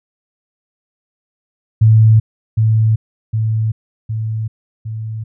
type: tone with echo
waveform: sine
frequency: 110.3 Hz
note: A2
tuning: 5 cents sharp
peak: -5 dBFS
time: 1.81-2.2 s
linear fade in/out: 10 ms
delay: 760 ms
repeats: 4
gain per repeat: -4 dB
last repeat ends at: 5.24 s
effects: none